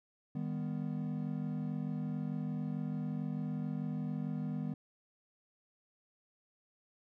triangle chord, Eb augmented, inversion none, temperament equal with one note detuned, 155.56 / 200.2 / 246.9 Hz, Eb3 / G3 / B3, 0 / +37 / 0 cents, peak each -36 / -38 / -38 dBFS, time 0.35-4.74 s, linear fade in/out 5 ms, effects none

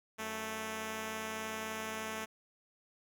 5% pulse tone pair together, 92.5 / 219.5 Hz, F#2 / A3, 0 / -4 cents, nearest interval octave + minor third, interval 1496 cents, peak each -38 / -27 dBFS, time 0.18-2.26 s, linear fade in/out 20 ms, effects none

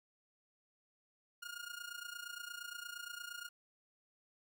sawtooth tone with amplitude modulation, 1424 Hz, F6, 33 cents sharp, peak -38 dBFS, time 1.42-3.49 s, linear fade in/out 10 ms, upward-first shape sine, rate 28.6 Hz, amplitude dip 80%, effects none

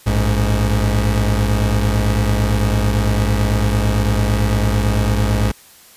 30% pulse tone pair together, 56.39 / 103.83 Hz, A1 / G#2, +43 / 0 cents, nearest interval major seventh, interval 1057 cents, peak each -14 dBFS, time 0.06-5.52 s, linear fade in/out 10 ms, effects white hiss -45 dBFS RMS until 5.96 s + resampled to 32000 Hz

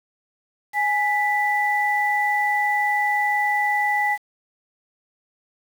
sine tone pair together, 831 / 1976.5 Hz, G#5 / B6, +1 / +1 cents, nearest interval octave + minor third, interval 1500 cents, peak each -21 dBFS, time 0.73-4.18 s, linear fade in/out 50 ms, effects 7-bit

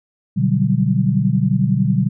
sine chord, G major seventh, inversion first, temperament equal, 123.47 / 146.83 / 185 / 196 Hz, B2 / D3 / F#3 / G3, 0 / 0 / 0 / 0 cents, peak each -19 dBFS, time 0.36-2.09 s, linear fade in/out 20 ms, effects none

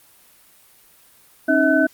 sine tone cluster, 271.1 / 309.9 / 644 / 1513 Hz, C#4 / D#4 / E5 / F#6, -38 / -7 / -41 / +38 cents, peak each -19 dBFS, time 1.48-1.87 s, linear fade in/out 10 ms, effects white hiss -52 dBFS RMS until 1.93 s + Opus 32 kbps

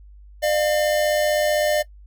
square tone pair together, 602.7 / 698.5 Hz, D5 / F5, +45 / 0 cents, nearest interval minor third, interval 255 cents, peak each -19 / -27 dBFS, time 0.42-1.83 s, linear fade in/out 20 ms, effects noise-tail reverb RT60 0.1 s tail -19 dB re dry + added 50 Hz sine -42 dBFS peak until 2.06 s

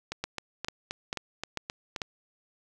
two click trains, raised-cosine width 0.2 ms, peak -16 / -14 dBFS, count 8 / 5, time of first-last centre 0.12-1.962 / 0.24-2.018 s, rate 3.8 / 2.25 Hz, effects none

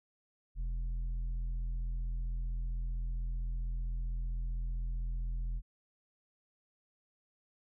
triangle tone with tanh clipping, 42.2 Hz, E1, 41 cents sharp, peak -34 dBFS, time 0.55-5.62 s, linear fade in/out 50 ms, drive 10 dB, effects none

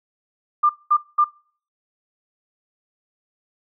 sine tone bursts, 1196 Hz, D6, 31 cents sharp, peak -12 dBFS, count 3, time 0.63-1.245 s, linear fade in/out 10 ms, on 65 ms, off 210 ms, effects noise-tail reverb RT60 0.5 s tail -25 dB re dry

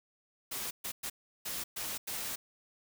white noise bursts at uneven times, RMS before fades -38 dBFS, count 6, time 0.51-0.71 / 0.84-0.92 / 1.03-1.1 / 1.45-1.64 / 1.76-1.98 / 2.07-2.36 s, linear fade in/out 10 ms, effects none

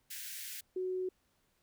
white high-pass noise, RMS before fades -44 dBFS, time 0.1-0.61 s, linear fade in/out 10 ms, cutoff 1500 Hz, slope 96 dB/octave
sine tone, 370 Hz, F#4, in tune, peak -33 dBFS, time 0.76-1.09 s, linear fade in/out 5 ms
effects pink hiss -75 dBFS RMS until 1.62 s

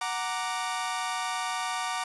sawtooth chord, Gb augmented, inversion none, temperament equal, 740 / 932.3 / 1174.7 Hz, Gb5 / Bb5 / D6, 0 / 0 / 0 cents, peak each -30 dBFS, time 0.01-2.04 s, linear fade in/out 5 ms, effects resampled to 24000 Hz + 8-bit

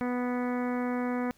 harmonic tone, 246.9 Hz, B3, in tune, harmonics 1 / 2 / 3 / 4 / 5 / 6 / 7 / 8 / 9, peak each -29 / -35 / -39 / -41 / -43 / -45 / -46 / -47 / -48 dBFS, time 0.01-1.31 s, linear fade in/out 0 ms, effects pink hiss -63 dBFS RMS until 1.37 s

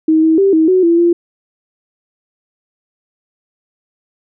sine tone with pitch steps, 316.4 / 320.5 / 391.7 / 319 / 370.9 / 337.4 / 343.7 Hz, D#4 / E4 / G4 / D#4 / F#4 / E4 / F4, +29 / -49 / -1 / +43 / +4 / +40 / -28 cents, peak -7 dBFS, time 0.08-1.13 s, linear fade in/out 5 ms, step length 150 ms, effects none

